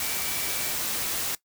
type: tone in noise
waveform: sine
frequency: 2311 Hz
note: D7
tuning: 28 cents flat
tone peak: -39 dBFS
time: 0.02-0.73 s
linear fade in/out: 2 ms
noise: white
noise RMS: -29 dBFS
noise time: 0-1.35 s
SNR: -13 dB
effects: noise-tail reverb RT60 0.1 s tail -18 dB re dry